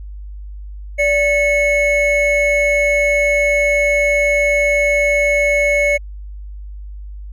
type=tone pair together; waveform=triangle; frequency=581 / 2197 Hz; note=D5 / C#7; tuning=-19 / -16 cents; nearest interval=octave + major seventh; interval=2303 cents; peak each=-13 dBFS; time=0.98-5.98 s; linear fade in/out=20 ms; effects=added 50 Hz sine -28 dBFS peak until 7.32 s